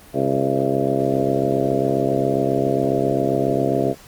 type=harmonic tone with a mistuned harmonic; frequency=67.4 Hz; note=C#2; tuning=48 cents flat; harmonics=2 / 3 / 4 / 5 / 6 / 7 / 8 / 9 / 10; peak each=-26 / -29 / -24 / -25 / -23 / -28 / -29 / -27 / -24 dBFS; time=0.13-3.95 s; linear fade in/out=50 ms; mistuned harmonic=8; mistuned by=-35 cents; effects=pink hiss -45 dBFS RMS until 4.07 s + Opus 24 kbps